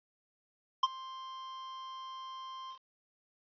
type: tone with ADSR envelope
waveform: square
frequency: 1050 Hz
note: C6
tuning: 6 cents sharp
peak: -22 dBFS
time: 0.83-2.79 s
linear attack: 6 ms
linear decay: 31 ms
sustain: -21 dB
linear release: 85 ms
effects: resampled to 11025 Hz + 10-bit